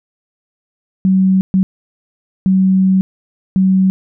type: tone bursts at uneven times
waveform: sine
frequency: 189.2 Hz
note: F#3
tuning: 39 cents sharp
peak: -8 dBFS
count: 4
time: 1.05-1.41 / 1.54-1.63 / 2.46-3.01 / 3.56-3.9 s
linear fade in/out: 0 ms
effects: none